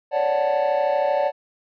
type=chord; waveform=triangle; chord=D major seventh; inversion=third; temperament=equal; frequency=554.4 / 587.3 / 740 / 880 Hz; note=C#5 / D5 / F#5 / A5; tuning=0 / 0 / 0 / 0 cents; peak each=-21 / -19 / -23 / -24 dBFS; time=0.11-1.32 s; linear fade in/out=50 ms; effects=tanh soft clip ceiling -10 dBFS + resampled to 11025 Hz